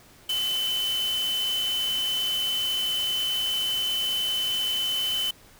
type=tone in noise; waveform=sine; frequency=3035 Hz; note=F#7; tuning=43 cents sharp; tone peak=-24 dBFS; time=0.29-5.31 s; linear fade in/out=5 ms; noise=white; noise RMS=-36 dBFS; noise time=0.29-5.31 s; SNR=+9 dB; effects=pink hiss -53 dBFS RMS until 5.59 s